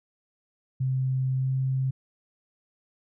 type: tone with pitch glide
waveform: sine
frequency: 130.81 to 132.02 Hz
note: C3 to C3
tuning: 0 to +16 cents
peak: -23 dBFS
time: 0.8-1.91 s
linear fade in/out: 10 ms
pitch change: +16 cents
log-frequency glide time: 1.37-1.51 s
effects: none